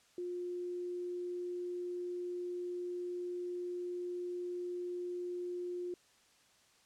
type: tone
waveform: sine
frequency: 355.1 Hz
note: F4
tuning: 29 cents sharp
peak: -37 dBFS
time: 0.18-5.94 s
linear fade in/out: 2 ms
effects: white hiss -67 dBFS RMS until 6.85 s + low-pass 8000 Hz 12 dB/octave